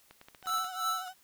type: clicks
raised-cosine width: 0.3 ms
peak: -34 dBFS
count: 10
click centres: 0.11 / 0.214 / 0.285 / 0.348 / 0.427 / 0.459 / 0.495 / 0.539 / 0.583 / 0.645 s
type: tone with vibrato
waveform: 35% pulse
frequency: 740 Hz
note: F#5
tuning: in tune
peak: -38 dBFS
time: 0.43-1.14 s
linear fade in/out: 50 ms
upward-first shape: sine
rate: 12 Hz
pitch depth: 39 cents each way
type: tone with tremolo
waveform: square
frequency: 1318.5 Hz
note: E6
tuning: in tune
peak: -28 dBFS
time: 0.47-1.08 s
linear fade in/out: 0 ms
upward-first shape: triangle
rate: 3 Hz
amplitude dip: 100%
effects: white hiss -64 dBFS RMS until 1.23 s